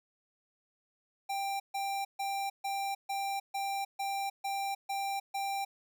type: tone bursts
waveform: square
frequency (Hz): 789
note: G5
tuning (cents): +11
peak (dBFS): -33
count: 10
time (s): 1.29-5.65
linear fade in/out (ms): 10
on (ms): 310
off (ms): 140
effects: none